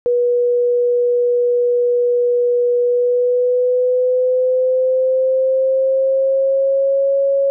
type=tone with pitch glide; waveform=sine; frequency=485.6 to 551.4 Hz; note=B4 to C#5; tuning=-29 to -9 cents; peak=-12 dBFS; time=0.06-7.5 s; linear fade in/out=0 ms; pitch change=+220 cents; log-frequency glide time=2.8-7.17 s; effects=none